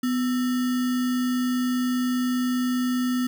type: tone with sample-and-hold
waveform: sine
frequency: 250 Hz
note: B3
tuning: 21 cents sharp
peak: -21 dBFS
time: 0.03-3.27 s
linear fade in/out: 5 ms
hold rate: 1575 Hz
effects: none